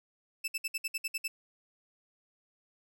sawtooth tone bursts, 2637 Hz, E7, in tune, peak -28 dBFS, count 9, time 0.44-1.28 s, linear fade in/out 10 ms, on 40 ms, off 60 ms, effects none

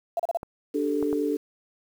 sine tone bursts, 679 Hz, F5, 49 cents flat, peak -22 dBFS, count 4, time 0.17-0.372 s, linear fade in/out 2 ms, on 25 ms, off 34 ms
clicks, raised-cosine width 1 ms, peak -21 dBFS, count 3, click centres 0.431 / 1.027 / 1.129 s
sine chord, D suspended fourth, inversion none, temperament equal, 293.7 / 392 / 440 Hz, D4 / G4 / A4, 0 / 0 / 0 cents, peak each -26 / -31 / -27 dBFS, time 0.74-1.37 s, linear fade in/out 10 ms
effects 8-bit

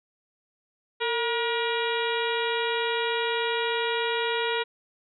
harmonic tone with a mistuned harmonic, 476.6 Hz, A#4, 38 cents sharp, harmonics 1 / 2 / 3 / 4 / 5 / 6 / 7 / 8, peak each -28 / -31 / -33 / -34 / -35 / -36 / -36 / -37 dBFS, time 1-4.64 s, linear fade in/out 20 ms, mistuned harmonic 1, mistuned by -71 cents, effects none

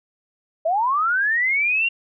sine linear sweep, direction up, 617 to 2794 Hz, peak -17 dBFS, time 0.65-1.89 s, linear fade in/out 10 ms, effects none

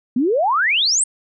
sine exponential sweep, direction up, 230 to 8870 Hz, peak -14 dBFS, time 0.16-1.04 s, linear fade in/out 5 ms, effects none

